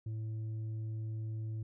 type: tone with tanh clipping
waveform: sine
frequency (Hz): 110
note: A2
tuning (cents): 0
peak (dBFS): -37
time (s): 0.06-1.63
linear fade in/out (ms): 5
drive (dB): 4
effects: none